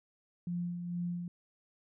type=tone with tremolo; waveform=sine; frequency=174.7 Hz; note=F3; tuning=1 cent sharp; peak=-32 dBFS; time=0.47-1.28 s; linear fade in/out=2 ms; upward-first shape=sine; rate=2.2 Hz; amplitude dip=45%; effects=none